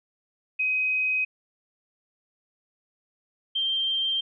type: tone pair in turn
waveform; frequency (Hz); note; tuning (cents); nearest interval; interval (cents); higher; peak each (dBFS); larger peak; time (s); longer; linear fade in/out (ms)
sine; 2520 / 3157; D#7 / G7; +21 / +12; major third; 391; second; -22 / -23; first; 0.59-1.25 / 3.55-4.21; neither; 10
effects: none